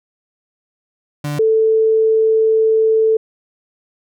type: tone pair in turn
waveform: 35% pulse / sine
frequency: 146.83 / 441.8 Hz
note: D3 / A4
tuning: 0 / +7 cents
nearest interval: octave + perfect fifth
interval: 1907 cents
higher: second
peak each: -18 / -10 dBFS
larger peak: second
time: 1.24-1.39 / 1.39-3.17 s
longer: second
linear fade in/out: 5 ms
effects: none